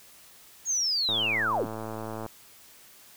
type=linear sweep; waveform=sine; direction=down; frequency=6710 to 94 Hz; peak=-24 dBFS; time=0.65-1.67 s; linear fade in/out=50 ms
type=click train; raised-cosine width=1 ms; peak=-22 dBFS; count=130; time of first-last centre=1.09-2.263 s; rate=110 Hz
effects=white hiss -53 dBFS RMS until 3.16 s